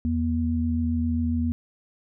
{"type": "tone pair together", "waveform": "sine", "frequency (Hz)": [82.41, 239.8], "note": ["E2", "A#3"], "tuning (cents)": [0, 49], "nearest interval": "octave + tritone", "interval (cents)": 1849, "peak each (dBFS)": [-25, -24], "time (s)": [0.05, 1.52], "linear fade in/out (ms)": 0, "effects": []}